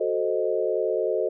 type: chord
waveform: sine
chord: F# diminished seventh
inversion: none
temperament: equal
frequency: 370 / 440 / 523.3 / 622.3 Hz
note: F#4 / A4 / C5 / Eb5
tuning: 0 / 0 / 0 / 0 cents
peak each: -28 / -26 / -28 / -28 dBFS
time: 0-1.29 s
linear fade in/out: 10 ms
effects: none